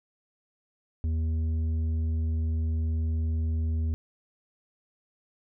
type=tone with tanh clipping; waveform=triangle; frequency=80.2 Hz; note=E2; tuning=47 cents flat; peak=-26 dBFS; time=1.04-3.94 s; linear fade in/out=0 ms; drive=11 dB; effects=none